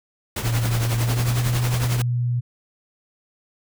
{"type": "noise with tremolo", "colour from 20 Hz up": "pink", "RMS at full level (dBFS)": -25, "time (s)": [0.36, 2.02], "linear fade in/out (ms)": 5, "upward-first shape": "triangle", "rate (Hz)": 11, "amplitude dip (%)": 70}
{"type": "tone with pitch glide", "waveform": "sine", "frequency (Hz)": [116.54, 121.49], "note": ["A#2", "B2"], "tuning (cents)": [0, -28], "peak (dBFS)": -19, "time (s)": [0.43, 2.41], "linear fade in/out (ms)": 20, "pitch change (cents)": 72, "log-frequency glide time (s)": [0.94, 1.37]}
{"effects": []}